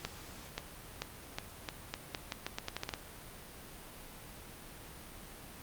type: accelerating click train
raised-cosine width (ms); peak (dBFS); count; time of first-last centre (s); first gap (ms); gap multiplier
0.2; -18; 15; 0.05-2.938; 530; 0.83
effects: pink hiss -50 dBFS RMS until 5.62 s + Opus 48 kbps